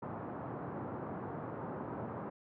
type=band-pass noise; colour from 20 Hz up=pink; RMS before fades=-42 dBFS; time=0.02-2.3 s; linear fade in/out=10 ms; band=110 to 1200 Hz; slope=24 dB/octave; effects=none